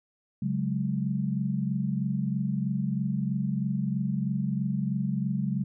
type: chord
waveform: sine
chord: C# suspended fourth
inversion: none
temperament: just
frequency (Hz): 138.59 / 184.79 / 207.9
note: C#3 / F#3 / G#3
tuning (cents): 0 / -2 / +2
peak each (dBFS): -30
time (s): 0.42-5.64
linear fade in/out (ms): 5
effects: none